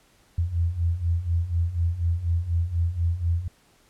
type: beating tone pair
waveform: sine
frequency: 82.41 / 86.51 Hz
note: E2 / F2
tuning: 0 / -16 cents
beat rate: 4.1 Hz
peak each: -27 / -23 dBFS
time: 0.38-3.48 s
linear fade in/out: 5 ms
effects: pink hiss -60 dBFS RMS until 3.89 s + low-pass 12000 Hz 12 dB/octave